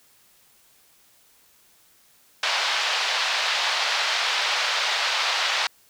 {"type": "band-pass noise", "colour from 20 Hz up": "white", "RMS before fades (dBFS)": -24, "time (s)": [2.43, 5.67], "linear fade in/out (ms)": 2, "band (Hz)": [640, 4500], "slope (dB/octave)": 24, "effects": ["white hiss -58 dBFS RMS until 5.89 s"]}